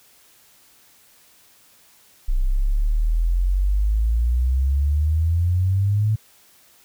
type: exponential sweep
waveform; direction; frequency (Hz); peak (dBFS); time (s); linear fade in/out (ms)
sine; up; 30.64 to 110; -16; 2.28-6.16; 10
effects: white hiss -54 dBFS RMS until 6.84 s